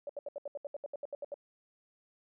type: tone bursts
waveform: sine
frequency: 573 Hz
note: D5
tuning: 43 cents flat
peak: -36 dBFS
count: 14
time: 0.07-1.342 s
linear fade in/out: 2 ms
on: 24 ms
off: 72 ms
effects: none